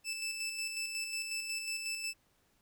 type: tone with tremolo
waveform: 20% pulse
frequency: 2637 Hz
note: E7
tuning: in tune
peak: -30 dBFS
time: 0.04-2.14 s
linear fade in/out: 50 ms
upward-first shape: square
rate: 5.5 Hz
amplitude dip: 40%
effects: pink hiss -72 dBFS RMS until 2.61 s